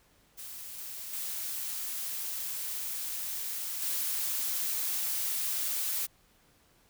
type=noise with level steps; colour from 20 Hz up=blue; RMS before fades=-43 / -41 / -36 / -32 dBFS; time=0.37-6.07 s; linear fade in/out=20 ms; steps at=0.78 / 1.13 / 3.82 s; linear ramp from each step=2 ms; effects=pink hiss -65 dBFS RMS until 6.89 s